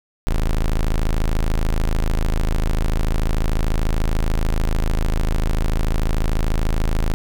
40% pulse tone, 26.79 Hz, A0, 45 cents flat, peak -15 dBFS, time 0.27-7.14 s, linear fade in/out 0 ms, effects none

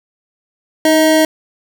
square tone pair together, 311.6 / 634 Hz, D#4 / D#5, +3 / +32 cents, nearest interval octave, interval 1229 cents, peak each -12 dBFS, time 0.85-1.25 s, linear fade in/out 2 ms, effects none

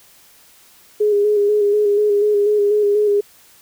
sine tone with vibrato, 414.1 Hz, G#4, 5 cents flat, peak -12 dBFS, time 1-3.21 s, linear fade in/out 10 ms, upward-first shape square, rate 4.1 Hz, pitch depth 27 cents each way, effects white hiss -49 dBFS RMS until 3.61 s

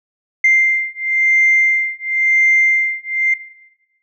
sine beating tone pair, 2093 / 2093.96 Hz, C7 / C7, 0 / +1 cents, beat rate 0.96 Hz, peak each -13 dBFS, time 0.44-3.34 s, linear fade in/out 5 ms, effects noise-tail reverb RT60 1.0 s tail -18 dB re dry + tanh soft clip ceiling -4 dBFS

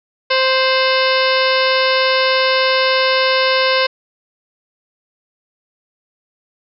harmonic tone with a mistuned harmonic, 523.3 Hz, C5, in tune, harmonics 1 / 2 / 3 / 4 / 5 / 6 / 7 / 8 / 9 / 10, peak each -16 / -19 / -21 / -22 / -23 / -24 / -24 / -25 / -26 / -26 dBFS, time 0.3-3.87 s, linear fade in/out 10 ms, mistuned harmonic 6, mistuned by -98 cents, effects none

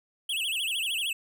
square tone with vibrato, 2960 Hz, F#7, in tune, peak -28 dBFS, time 0.29-1.13 s, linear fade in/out 5 ms, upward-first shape sine, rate 13 Hz, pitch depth 230 cents each way, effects none

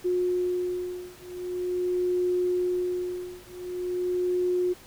sine beating tone pair, 359.9 / 360.34 Hz, F#4 / F#4, -48 / -46 cents, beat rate 0.44 Hz, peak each -28 dBFS, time 0.04-4.74 s, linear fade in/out 20 ms, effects pink hiss -50 dBFS RMS until 4.86 s

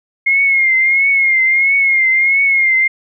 sine tone with vibrato, 2144 Hz, C7, 42 cents sharp, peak -9 dBFS, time 0.26-2.88 s, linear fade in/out 10 ms, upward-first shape triangle, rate 1.5 Hz, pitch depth 68 cents each way, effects none

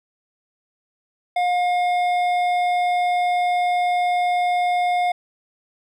sine tone with hard clipping, 714 Hz, F5, 38 cents sharp, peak -19 dBFS, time 1.36-5.12 s, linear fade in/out 5 ms, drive 9 dB, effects none

